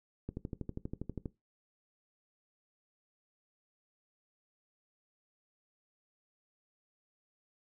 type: click train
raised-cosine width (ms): 3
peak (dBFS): -25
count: 13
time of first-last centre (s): 0.29-1.258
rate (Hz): 12.4
effects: noise-tail reverb RT60 0.2 s tail -18 dB re dry